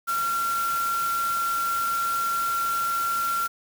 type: tone in noise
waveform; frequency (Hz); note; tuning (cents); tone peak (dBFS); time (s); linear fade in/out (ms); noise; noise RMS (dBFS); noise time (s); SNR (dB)
sine; 1370; F6; -34; -23; 0.07-3.48; 20; white; -35; 0.07-3.48; +9
effects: none